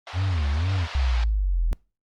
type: band-pass noise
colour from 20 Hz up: pink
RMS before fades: -37 dBFS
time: 0.07-1.24 s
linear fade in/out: 2 ms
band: 660 to 4600 Hz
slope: 24 dB/octave
type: tone with vibrato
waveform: triangle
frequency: 82.5 Hz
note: E2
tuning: 2 cents sharp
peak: -19 dBFS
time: 0.13-0.88 s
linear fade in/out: 50 ms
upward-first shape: sine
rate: 2.1 Hz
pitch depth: 280 cents each way
type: exponential sweep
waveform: sine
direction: down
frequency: 68.5 to 38.89 Hz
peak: -19 dBFS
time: 0.95-1.73 s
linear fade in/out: 0 ms
effects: noise-tail reverb RT60 0.3 s tail -25 dB re dry + Opus 24 kbps

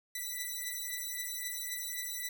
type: beating tone pair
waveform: 5% pulse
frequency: 1975.5 / 1979.3 Hz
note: B6 / B6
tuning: 0 / +3 cents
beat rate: 3.8 Hz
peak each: -29 dBFS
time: 0.15-2.29 s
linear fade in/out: 5 ms
effects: none

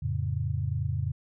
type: chord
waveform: sine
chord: F augmented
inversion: none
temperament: equal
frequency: 87.31 / 110 / 138.59 Hz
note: F2 / A2 / C#3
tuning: 0 / 0 / 0 cents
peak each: -31 dBFS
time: 0.02-1.12 s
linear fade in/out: 10 ms
effects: none

